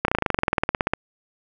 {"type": "slowing click train", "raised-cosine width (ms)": 0.5, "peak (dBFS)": -4, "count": 20, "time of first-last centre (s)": [0.05, 0.935], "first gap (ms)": 32, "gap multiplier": 1.04, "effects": []}